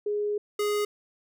sine / square tone pair in turn, 415.3 / 415.3 Hz, G#4 / G#4, 0 / 0 cents, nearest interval unison, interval 0 cents, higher neither, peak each -25 dBFS, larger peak neither, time 0.06-0.38 / 0.59-0.85 s, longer first, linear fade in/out 5 ms, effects none

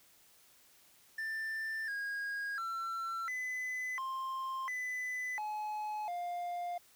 triangle tone with pitch steps, 1779 / 1636 / 1348 / 2011 / 1055 / 2002 / 849 / 703 Hz, A6 / G#6 / E6 / B6 / C6 / B6 / G#5 / F5, +19 / -26 / +38 / +31 / +14 / +23 / +38 / +11 cents, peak -34 dBFS, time 1.18-6.78 s, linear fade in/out 5 ms, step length 700 ms, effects white hiss -64 dBFS RMS until 6.95 s

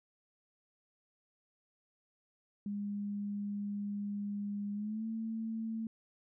sine tone with pitch glide, 203.8 to 223.5 Hz, G#3 to A3, -32 to +27 cents, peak -35 dBFS, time 2.66-5.87 s, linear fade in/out 2 ms, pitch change +159 cents, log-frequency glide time 4.73-5.06 s, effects none

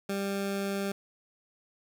20% pulse tone, 197.8 Hz, G3, 16 cents sharp, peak -25 dBFS, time 0.09-0.92 s, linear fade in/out 5 ms, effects none

